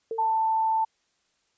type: tone with exponential decay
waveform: sine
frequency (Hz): 450.9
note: A4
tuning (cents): +42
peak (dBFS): -26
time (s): 0.11-0.43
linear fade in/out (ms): 2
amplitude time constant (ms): 69
type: tone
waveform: sine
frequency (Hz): 887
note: A5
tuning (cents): +14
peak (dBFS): -21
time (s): 0.18-0.85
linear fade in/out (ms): 10
effects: white hiss -71 dBFS RMS until 1.57 s + resampled to 16000 Hz